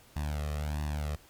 sawtooth tone with flanger, 74.5 Hz, D2, 25 cents sharp, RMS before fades -33 dBFS, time 0.16-1.16 s, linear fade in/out 5 ms, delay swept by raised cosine 1.1 to 1.62 ms, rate 1.5 Hz, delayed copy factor +1, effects pink hiss -58 dBFS RMS until 1.29 s + MP3 96 kbps

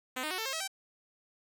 5% pulse tone with pitch steps, 255.6 / 307.5 / 369.9 / 445 / 535.4 / 644.1 / 774.8 Hz, C4 / D#4 / F#4 / A4 / C5 / E5 / G5, -40 / -20 / 0 / +20 / +40 / -40 / -20 cents, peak -22 dBFS, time 0.16-0.678 s, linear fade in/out 10 ms, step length 74 ms, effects none

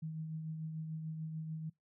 sine tone with tremolo, 158.4 Hz, D#3, 31 cents sharp, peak -37 dBFS, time 0.02-1.7 s, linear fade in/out 10 ms, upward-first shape triangle, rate 6.8 Hz, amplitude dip 40%, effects noise-tail reverb RT60 0.2 s tail -25 dB re dry

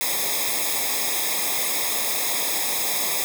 white noise with comb filter, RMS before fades -24 dBFS, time 0.01-3.24 s, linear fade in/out 0 ms, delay 0.68 ms, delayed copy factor -1, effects none

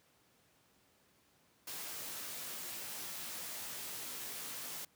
white noise with comb filter, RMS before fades -44 dBFS, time 1.67-4.85 s, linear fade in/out 5 ms, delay 17 ms, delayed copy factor +0.55, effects pink hiss -70 dBFS RMS until 4.95 s + high-pass 100 Hz 12 dB/octave

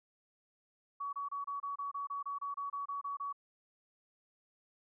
sine tone bursts, 1129 Hz, C#6, 31 cents sharp, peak -36 dBFS, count 15, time 1-3.328 s, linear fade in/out 10 ms, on 130 ms, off 27 ms, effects none

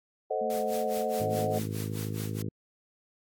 sine chord, A diminished seventh, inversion none, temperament equal, 440 / 523.3 / 622.3 / 740 Hz, A4 / C5 / Eb5 / Gb5, 0 / 0 / 0 / 0 cents, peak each -33 dBFS, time 0.3-1.59 s, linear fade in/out 10 ms
sine tone with vibrato, 220 Hz, A3, in tune, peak -37 dBFS, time 0.41-1.65 s, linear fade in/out 5 ms, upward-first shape square, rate 3.3 Hz, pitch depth 20 cents each way
white noise with tremolo, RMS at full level -41 dBFS, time 0.5-2.42 s, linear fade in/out 0 ms, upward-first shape sine, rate 4.8 Hz, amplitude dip 90%
harmonic tone, 53 Hz, G#1, 36 cents sharp, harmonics 2 / 3 / 4 / 5 / 6 / 7 / 8 / 9, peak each -34 / -38 / -40 / -42 / -44 / -45 / -46 / -47 dBFS, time 1.2-2.49 s, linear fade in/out 5 ms
effects AAC 64 kbps

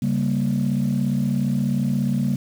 sine chord, G diminished, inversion second, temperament equal, 138.59 / 196 / 233.1 Hz, Db3 / G3 / Bb3, 0 / 0 / 0 cents, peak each -22 dBFS, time 0.02-2.36 s, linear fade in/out 5 ms, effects tanh soft clip ceiling -13 dBFS + 7-bit

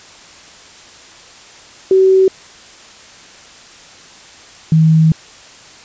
sine tone pair in turn, 380 / 159.34 Hz, F#4 / D#3, +46 / +42 cents, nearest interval octave + minor third, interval 1504 cents, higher first, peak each -6 dBFS, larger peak neither, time 1.91-2.28 / 4.72-5.12 s, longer second, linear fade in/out 2 ms, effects white hiss -39 dBFS RMS until 5.84 s + resampled to 16000 Hz

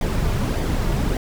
brown noise with flanger, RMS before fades -21 dBFS, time 0.01-1.17 s, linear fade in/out 2 ms, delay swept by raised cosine 0.72 to 3.92 ms, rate 1.7 Hz, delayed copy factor -0.5, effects none

